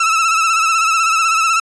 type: tone with vibrato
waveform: 30% pulse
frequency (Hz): 1318.5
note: E6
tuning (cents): 0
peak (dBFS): -9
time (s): 0-1.6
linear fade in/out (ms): 5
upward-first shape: sine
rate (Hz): 16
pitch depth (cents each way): 51
effects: resampled to 22050 Hz